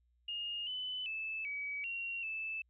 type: tone with pitch steps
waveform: sine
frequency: 2842 / 3011 / 2623 / 2275 / 2748 / 2630 Hz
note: F7 / F#7 / E7 / C#7 / F7 / E7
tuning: +30 / +30 / -9 / +44 / -29 / -5 cents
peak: -37 dBFS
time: 0.28-2.62 s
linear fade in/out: 5 ms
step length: 390 ms
effects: added 60 Hz sine -70 dBFS peak until 2.69 s